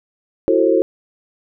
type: chord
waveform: sine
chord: F# half-diminished seventh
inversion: third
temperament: just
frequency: 333 / 370 / 444 / 532.8 Hz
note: E4 / F#4 / A4 / C5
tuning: +18 / 0 / +16 / +31 cents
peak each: -17 dBFS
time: 0.48-0.82 s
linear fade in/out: 0 ms
effects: none